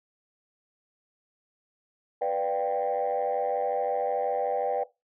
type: chord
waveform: sine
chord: G dominant seventh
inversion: first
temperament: equal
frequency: 493.9 / 587.3 / 698.5 / 784 Hz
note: B4 / D5 / F5 / G5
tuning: 0 / 0 / 0 / 0 cents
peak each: -28 / -29 / -33 / -28 dBFS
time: 2.21-4.84 s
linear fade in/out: 10 ms
effects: noise-tail reverb RT60 0.2 s tail -17 dB re dry + tanh soft clip ceiling -19 dBFS